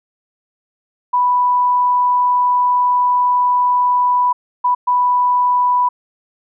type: tone bursts at uneven times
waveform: sine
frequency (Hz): 987.8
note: B5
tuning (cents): 0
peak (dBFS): -11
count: 3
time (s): 1.13-4.33 / 4.64-4.75 / 4.87-5.89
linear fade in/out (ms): 10
effects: none

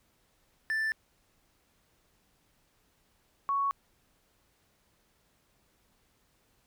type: tone pair in turn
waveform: triangle / sine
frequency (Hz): 1766 / 1112.5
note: A6 / C#6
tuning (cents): +6 / +6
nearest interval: minor sixth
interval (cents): 800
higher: first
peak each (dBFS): -26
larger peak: neither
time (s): 0.7-0.92 / 3.49-3.71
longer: neither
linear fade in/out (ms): 0
effects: pink hiss -70 dBFS RMS until 6.66 s

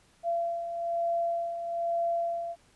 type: beating tone pair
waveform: sine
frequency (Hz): 680 / 681.1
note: F5 / F5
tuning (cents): -46 / -44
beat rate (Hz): 1.1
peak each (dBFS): -36 / -28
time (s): 0.23-2.56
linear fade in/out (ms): 50
effects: pink hiss -63 dBFS RMS until 2.75 s + resampled to 24000 Hz

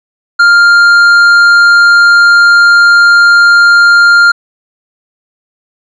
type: tone with hard clipping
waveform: sine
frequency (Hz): 1400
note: F6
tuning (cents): +4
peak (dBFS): -3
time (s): 0.39-4.32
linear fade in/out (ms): 10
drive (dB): 6
effects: resampled to 22050 Hz

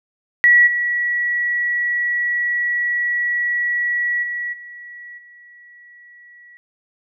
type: tone with level steps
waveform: sine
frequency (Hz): 1933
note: B6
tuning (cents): -38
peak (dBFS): -8 / -17 / -22 / -34 / -42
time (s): 0.44-6.57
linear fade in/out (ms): 0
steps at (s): 0.66 / 4.22 / 4.52 / 5.17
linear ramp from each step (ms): 20
effects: none

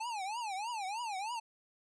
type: tone with vibrato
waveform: square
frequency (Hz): 853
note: G#5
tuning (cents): +46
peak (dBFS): -37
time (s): 0-1.4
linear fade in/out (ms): 10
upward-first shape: triangle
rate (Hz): 3.2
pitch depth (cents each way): 260
effects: resampled to 22050 Hz

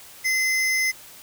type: tone pair together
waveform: square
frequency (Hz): 2056 / 5193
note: C7 / E8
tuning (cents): -31 / -27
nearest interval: octave + major third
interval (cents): 1604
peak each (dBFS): -21 / -30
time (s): 0.24-0.92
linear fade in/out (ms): 20
effects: white hiss -45 dBFS RMS until 1.22 s

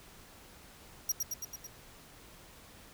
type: tone with echo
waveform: sawtooth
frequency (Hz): 5710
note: F8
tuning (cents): +37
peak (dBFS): -25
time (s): 1.09-1.12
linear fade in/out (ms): 5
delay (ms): 110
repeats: 5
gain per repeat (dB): -3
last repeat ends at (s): 1.67
effects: pink hiss -55 dBFS RMS until 2.93 s

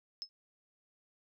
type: tone with exponential decay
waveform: sine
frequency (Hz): 5200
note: E8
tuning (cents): -24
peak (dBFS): -33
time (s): 0.22-0.29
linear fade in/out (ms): 0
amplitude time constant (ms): 15
effects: none

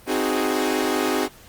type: chord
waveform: sawtooth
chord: Ab dominant seventh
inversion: first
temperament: equal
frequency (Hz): 261.6 / 311.1 / 370 / 415.3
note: C4 / Eb4 / Gb4 / Ab4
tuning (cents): 0 / 0 / 0 / 0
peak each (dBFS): -22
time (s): 0.06-1.29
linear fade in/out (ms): 50
effects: pink hiss -48 dBFS RMS until 1.48 s + Opus 24 kbps

